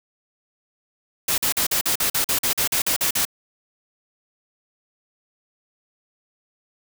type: noise bursts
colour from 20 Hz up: white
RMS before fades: -21 dBFS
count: 14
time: 1.28-3.252 s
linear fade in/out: 5 ms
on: 100 ms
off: 44 ms
effects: none